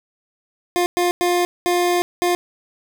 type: tone bursts at uneven times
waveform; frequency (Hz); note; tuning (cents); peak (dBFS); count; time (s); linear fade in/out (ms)
25% pulse; 352.9; F4; +18; -12; 5; 0.76-0.86 / 0.97-1.11 / 1.21-1.45 / 1.66-2.02 / 2.22-2.35; 0
effects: none